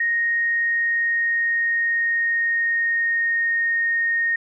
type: tone with pitch glide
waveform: sine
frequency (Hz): 1864.7 to 1851.8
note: A#6 to A#6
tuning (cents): 0 to -12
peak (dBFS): -18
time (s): 0-4.36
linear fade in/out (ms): 5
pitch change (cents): -12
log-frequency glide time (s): 0.24-3.68
effects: none